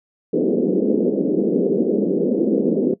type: band-pass noise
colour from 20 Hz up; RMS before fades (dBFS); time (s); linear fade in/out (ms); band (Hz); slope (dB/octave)
white; -18; 0.33-2.94; 5; 190 to 470; 48
effects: noise-tail reverb RT60 0.1 s tail -18 dB re dry